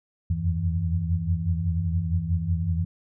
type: tone cluster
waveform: sine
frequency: 82.7 / 87.6 / 93.5 / 164.4 Hz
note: E2 / F2 / F#2 / E3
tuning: +6 / +6 / +19 / -4 cents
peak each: -28 dBFS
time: 0.3-2.85 s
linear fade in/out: 5 ms
effects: none